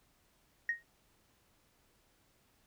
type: tone with exponential decay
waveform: sine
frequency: 1868 Hz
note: A#6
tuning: 3 cents sharp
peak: -26 dBFS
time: 0.69-0.83 s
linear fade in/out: 2 ms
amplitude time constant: 29 ms
effects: tanh soft clip ceiling -23 dBFS + pink hiss -71 dBFS RMS until 2.66 s